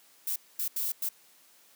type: noise bursts at uneven times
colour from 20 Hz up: violet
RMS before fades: -31 dBFS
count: 4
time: 0.27-0.36 / 0.59-0.68 / 0.76-0.92 / 1.02-1.09 s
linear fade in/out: 5 ms
effects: white hiss -60 dBFS RMS until 1.75 s + high-pass 200 Hz 12 dB/octave